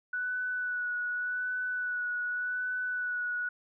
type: tone with vibrato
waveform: sine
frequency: 1480 Hz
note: F#6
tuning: in tune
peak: -30 dBFS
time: 0.13-3.49 s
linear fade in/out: 5 ms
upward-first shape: sine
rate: 0.86 Hz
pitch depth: 20 cents each way
effects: none